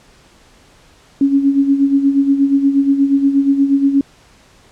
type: tone with tremolo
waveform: sine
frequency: 277.2 Hz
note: C#4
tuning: in tune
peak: -7 dBFS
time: 1.21-4.01 s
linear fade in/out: 2 ms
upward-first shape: sine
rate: 8.4 Hz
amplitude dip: 65%
effects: pink hiss -48 dBFS RMS until 4.71 s + low-pass 8000 Hz 12 dB/octave